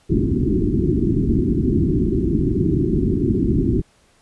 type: low-pass noise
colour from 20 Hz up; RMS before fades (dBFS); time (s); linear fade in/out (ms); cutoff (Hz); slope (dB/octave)
white; -18; 0.09-3.82; 20; 380; 96
effects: pink hiss -57 dBFS RMS until 4.21 s + resampled to 24000 Hz